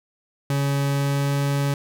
40% pulse tone with pitch glide, 140.1 to 140.99 Hz, C#3 to C#3, +19 to +30 cents, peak -19 dBFS, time 0.5-1.74 s, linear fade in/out 2 ms, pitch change +11 cents, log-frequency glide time 0.89-1.38 s, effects none

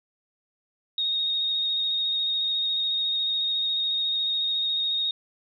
sine tone with vibrato, 3729 Hz, A#7, in tune, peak -23 dBFS, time 0.98-5.11 s, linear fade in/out 2 ms, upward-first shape square, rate 14 Hz, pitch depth 14 cents each way, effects none

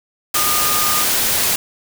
sine tone in noise, 1220 Hz, D#6, 34 cents flat, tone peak -21 dBFS, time 0.35-1.04 s, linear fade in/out 5 ms, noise white, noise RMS -17 dBFS, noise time 0.34-1.56 s, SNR -7 dB, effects none

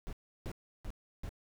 brown noise bursts, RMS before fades -40 dBFS, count 4, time 0.07-1.292 s, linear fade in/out 0 ms, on 58 ms, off 330 ms, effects none

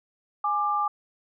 sine tone pair together, 830.6 / 1187.4 Hz, G#5 / D6, 0 / +19 cents, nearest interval tritone, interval 619 cents, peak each -27 / -24 dBFS, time 0.44-0.88 s, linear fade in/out 5 ms, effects none

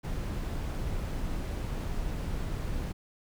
brown noise, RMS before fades -33 dBFS, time 0.03-2.93 s, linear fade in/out 20 ms, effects none

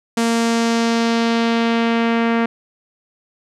sawtooth tone with low-pass filter sweep, 230.8 Hz, A#3, 17 cents flat, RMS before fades -17 dBFS, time 0.17-2.46 s, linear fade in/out 5 ms, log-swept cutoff 8900 to 2100 Hz, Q 1.3, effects none

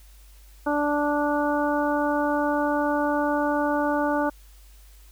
harmonic tone, 292.9 Hz, D4, 5 cents flat, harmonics 1 / 2 / 3 / 4 / 5, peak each -25 / -26 / -27 / -32 / -31 dBFS, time 0.66-4.3 s, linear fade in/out 10 ms, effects added 50 Hz sine -47 dBFS peak until 5.11 s + white hiss -57 dBFS RMS until 5.11 s

